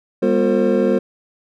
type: tone cluster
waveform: triangle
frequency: 200.3 / 243.2 / 357.8 / 454.5 / 530 Hz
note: G3 / B3 / F4 / A#4 / C5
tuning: +38 / -26 / +42 / -44 / +22 cents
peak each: -18 dBFS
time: 0.22-0.99 s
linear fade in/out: 10 ms
effects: none